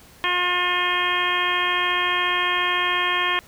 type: harmonic tone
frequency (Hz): 357.2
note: F4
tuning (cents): +39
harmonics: 1 / 2 / 3 / 4 / 5 / 6 / 7 / 8 / 9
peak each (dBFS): -32 / -33 / -24 / -33 / -25 / -29 / -28 / -33 / -27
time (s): 0.24-3.39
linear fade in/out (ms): 0
effects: pink hiss -49 dBFS RMS until 3.47 s